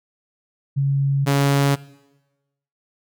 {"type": "tone pair in turn", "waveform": ["sine", "sawtooth"], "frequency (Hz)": [138.59, 140.2], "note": ["C#3", "C#3"], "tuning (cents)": [0, 20], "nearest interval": "unison", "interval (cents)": 20, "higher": "second", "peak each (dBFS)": [-16, -11], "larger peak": "second", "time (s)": [[0.76, 1.26], [1.26, 1.76]], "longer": "neither", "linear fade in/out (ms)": 20, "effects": ["noise-tail reverb RT60 1.0 s tail -20 dB re dry"]}